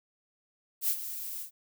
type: noise with ADSR envelope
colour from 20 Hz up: violet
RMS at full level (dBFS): -26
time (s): 0.81-1.51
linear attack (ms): 76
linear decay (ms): 69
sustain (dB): -12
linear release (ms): 110
effects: none